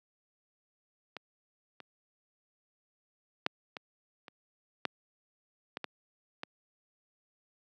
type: clicks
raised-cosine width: 0.3 ms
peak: -24 / -30 / -11 / -23 / -30 / -13 / -20 / -19 / -21 dBFS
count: 9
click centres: 1.167 / 1.803 / 3.464 / 3.768 / 4.282 / 4.853 / 5.771 / 5.843 / 6.434 s
effects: high-pass 200 Hz 12 dB/octave